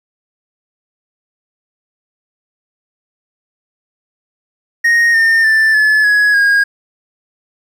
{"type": "tone with pitch steps", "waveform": "triangle", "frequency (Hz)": [1864.7, 1815.8, 1768.2, 1721.8, 1676.7, 1632.7], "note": ["A#6", "A#6", "A6", "A6", "G#6", "G#6"], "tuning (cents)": [0, -46, 8, -38, 16, -30], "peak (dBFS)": -6, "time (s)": [4.84, 6.64], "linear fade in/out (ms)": 10, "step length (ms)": 300, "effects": ["8-bit"]}